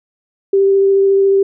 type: tone with vibrato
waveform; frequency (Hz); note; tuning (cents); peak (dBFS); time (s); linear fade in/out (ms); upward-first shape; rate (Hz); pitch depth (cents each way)
sine; 392; G4; 0; -8; 0.53-1.43; 5; sine; 14; 9
effects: none